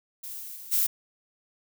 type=noise with level steps; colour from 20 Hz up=violet; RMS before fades=-38 / -40 / -43 / -24 dBFS; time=0.23-0.87 s; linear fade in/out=10 ms; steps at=0.39 / 0.55 / 0.71 s; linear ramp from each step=20 ms; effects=none